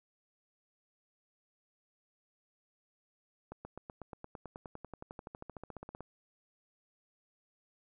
accelerating click train, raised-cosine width 1 ms, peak -30 dBFS, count 29, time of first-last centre 3.52-6.006 s, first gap 130 ms, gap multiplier 0.97, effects none

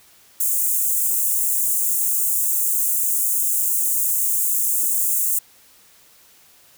white high-pass noise, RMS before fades -20 dBFS, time 0.4-5.39 s, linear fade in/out 5 ms, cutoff 7000 Hz, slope 48 dB/octave, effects white hiss -52 dBFS RMS until 6.77 s

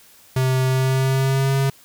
square tone with pitch glide, 130.2 to 136.12 Hz, C3 to C#3, -8 to -31 cents, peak -17 dBFS, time 0.36-1.7 s, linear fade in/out 5 ms, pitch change +77 cents, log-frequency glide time 0.67-1.56 s, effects white hiss -50 dBFS RMS until 1.84 s

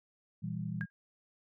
sine chord, E diminished, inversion second, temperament just, 118.67 / 164.81 / 197.78 Hz, Bb2 / E3 / G3, +31 / 0 / +16 cents, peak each -40 / -38 / -40 dBFS, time 0.42-0.86 s, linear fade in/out 20 ms
sine tone with exponential decay, 1626 Hz, G#6, 37 cents flat, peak -33 dBFS, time 0.81-0.9 s, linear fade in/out 0 ms, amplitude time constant 19 ms
effects none

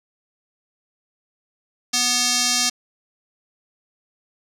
square tone with band-pass filter, 246.1 Hz, B3, 6 cents flat, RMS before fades -20 dBFS, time 1.93-2.7 s, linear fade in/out 10 ms, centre 5700 Hz, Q 2.1, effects none

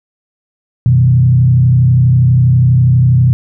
sine tone with frequency modulation, 125.3 Hz, B2, 25 cents sharp, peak -5 dBFS, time 0.86-3.33 s, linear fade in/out 0 ms, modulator 32.3 Hz, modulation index 0.72, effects none

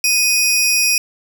sawtooth tone pair together, 2489 / 5605 Hz, D#7 / F8, 0 / +5 cents, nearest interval octave + major second, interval 1405 cents, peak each -12 / -13 dBFS, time 0.04-0.98 s, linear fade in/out 2 ms, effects none

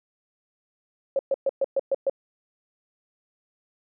sine tone bursts, 545 Hz, C#5, 29 cents flat, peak -19 dBFS, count 7, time 1.16-2.097 s, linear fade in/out 2 ms, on 31 ms, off 120 ms, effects none

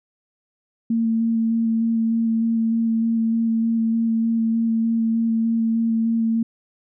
sine tone with vibrato, 227 Hz, A#3, 46 cents flat, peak -17 dBFS, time 0.9-6.43 s, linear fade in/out 5 ms, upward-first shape square, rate 3.3 Hz, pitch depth 11 cents each way, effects none

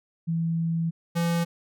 sine / square tone pair in turn, 165.3 / 169.65 Hz, E3 / F3, +5 / -50 cents, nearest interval unison, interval 45 cents, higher second, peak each -23 dBFS, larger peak neither, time 0.27-0.91 / 1.15-1.45 s, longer first, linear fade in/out 20 ms, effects none

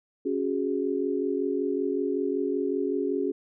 sine chord, C# suspended fourth, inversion none, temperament equal, 277.2 / 370 / 415.3 Hz, C#4 / F#4 / G#4, 0 / 0 / 0 cents, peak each -29 dBFS, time 0.25-3.32 s, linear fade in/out 10 ms, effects none

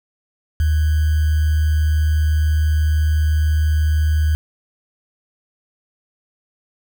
sine tone with sample-and-hold, 77 Hz, D#2, 17 cents flat, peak -13 dBFS, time 0.6-4.35 s, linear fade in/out 0 ms, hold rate 1575 Hz, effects none

